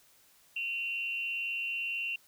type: tone with amplitude modulation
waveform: sine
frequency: 2749 Hz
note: F7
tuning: 28 cents flat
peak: -29 dBFS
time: 0.56-2.16 s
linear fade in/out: 5 ms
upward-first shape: sine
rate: 236 Hz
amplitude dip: 60%
effects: white hiss -63 dBFS RMS until 2.27 s